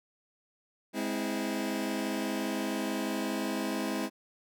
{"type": "chord", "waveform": "sawtooth", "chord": "Ab augmented", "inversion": "none", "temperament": "just", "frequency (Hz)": [207.7, 259.6, 324.5], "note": ["Ab3", "C4", "E4"], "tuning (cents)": [0, -13, -27], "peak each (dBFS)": -31, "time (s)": [0.93, 4.1], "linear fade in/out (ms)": 50, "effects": []}